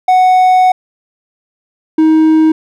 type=tone pair in turn; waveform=triangle; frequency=740 / 315.7 Hz; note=F#5 / D#4; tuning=0 / +25 cents; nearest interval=octave + minor third; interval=1475 cents; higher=first; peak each=-3 dBFS; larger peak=neither; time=0.08-0.72 / 1.98-2.52 s; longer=first; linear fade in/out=5 ms; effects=none

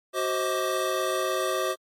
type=tone cluster; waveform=square; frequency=373.2 / 526 / 633 / 1176 Hz; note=F#4 / C5 / D#5 / D6; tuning=+15 / +9 / +30 / +2 cents; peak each=-31 dBFS; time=0.13-1.76 s; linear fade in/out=50 ms; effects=MP3 64 kbps

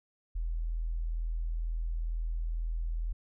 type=tone; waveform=sine; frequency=41.07 Hz; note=E1; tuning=6 cents flat; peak=-30 dBFS; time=0.35-3.13 s; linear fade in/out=10 ms; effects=none

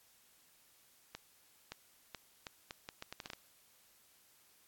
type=accelerating click train; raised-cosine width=0.2 ms; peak=-26 dBFS; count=12; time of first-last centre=1.15-3.334 s; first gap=570 ms; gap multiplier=0.75; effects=white hiss -67 dBFS RMS until 4.67 s + AAC 64 kbps

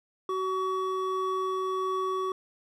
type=tone pair together; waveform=triangle; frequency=376.5 / 1131 Hz; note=F#4 / C#6; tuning=+30 / +34 cents; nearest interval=octave + perfect fifth; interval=1904 cents; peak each=-28 dBFS; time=0.29-2.32 s; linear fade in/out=2 ms; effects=none

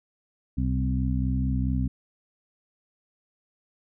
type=harmonic tone with a mistuned harmonic; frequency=64.5 Hz; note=C2; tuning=24 cents flat; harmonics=1 / 2 / 3 / 4; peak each=-26 / -28 / -31 / -30 dBFS; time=0.57-1.88 s; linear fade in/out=10 ms; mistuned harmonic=1; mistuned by=+46 cents; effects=none

